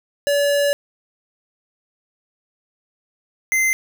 square tone pair in turn, 572 / 2073 Hz, D5 / C7, -46 / -17 cents, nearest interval octave + minor seventh, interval 2229 cents, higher second, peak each -16 dBFS, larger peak neither, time 0.27-0.73 / 3.52-3.73 s, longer first, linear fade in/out 0 ms, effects none

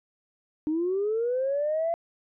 sine linear sweep, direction up, 299.7 to 683 Hz, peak -23 dBFS, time 0.67-1.94 s, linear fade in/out 0 ms, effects tanh soft clip ceiling -19 dBFS

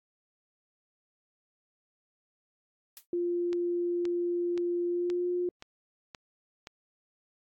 blue noise with exponential decay, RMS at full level -41 dBFS, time 2.97-3.06 s, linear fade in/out 0 ms, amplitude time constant 19 ms
sine tone with pitch glide, 348.8 to 355.5 Hz, F4 to F4, -2 to +31 cents, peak -27 dBFS, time 3.13-5.49 s, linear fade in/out 2 ms, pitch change +33 cents, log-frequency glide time 4.87-5.28 s
click train, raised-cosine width 0.2 ms, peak -25 dBFS, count 7, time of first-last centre 3.53-6.671 s, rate 1.91 Hz
effects AAC 64 kbps

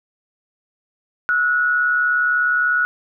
sine tone pair together, 1318.5 / 1458.3 Hz, E6 / F#6, 0 / -26 cents, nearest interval major second, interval 174 cents, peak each -25 / -15 dBFS, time 1.29-2.85 s, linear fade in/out 0 ms, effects none

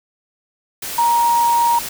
sine tone in noise, 941 Hz, A#5, 16 cents sharp, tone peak -12 dBFS, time 0.98-1.79 s, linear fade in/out 5 ms, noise white, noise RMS -27 dBFS, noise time 0.82-1.89 s, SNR +12 dB, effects none

